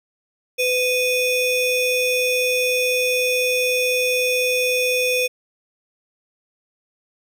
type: ring-modulated tone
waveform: square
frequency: 1494 Hz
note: F#6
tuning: 16 cents sharp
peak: -15 dBFS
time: 0.58-5.28 s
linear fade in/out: 20 ms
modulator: 992 Hz
effects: none